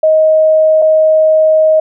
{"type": "tone pair in turn", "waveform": "sine", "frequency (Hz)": [628, 628], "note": ["D#5", "D#5"], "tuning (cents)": [16, 16], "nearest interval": "unison", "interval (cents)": 0, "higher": "neither", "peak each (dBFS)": -5, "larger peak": "neither", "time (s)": [[0.03, 0.82], [0.82, 1.8]], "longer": "second", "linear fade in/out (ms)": 5, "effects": []}